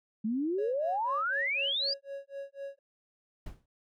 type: exponential sweep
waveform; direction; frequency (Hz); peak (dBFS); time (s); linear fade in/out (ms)
sine; up; 207.7 to 4978; -28; 0.24-1.94; 10
type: tone with tremolo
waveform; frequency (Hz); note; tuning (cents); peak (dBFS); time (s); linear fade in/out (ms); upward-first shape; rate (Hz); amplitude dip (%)
triangle; 554.4; C#5; 0; -34; 0.58-2.79; 5; sine; 4; 100
type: noise with exponential decay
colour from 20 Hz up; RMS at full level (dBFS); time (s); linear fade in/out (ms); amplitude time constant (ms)
brown; -37; 3.46-3.66; 5; 43
effects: none